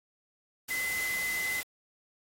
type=tone in noise; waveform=sine; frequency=2032 Hz; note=B6; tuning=49 cents sharp; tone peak=-30 dBFS; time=0.7-1.61 s; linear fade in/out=10 ms; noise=white; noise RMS=-38 dBFS; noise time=0.68-1.63 s; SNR=+5 dB; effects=AAC 48 kbps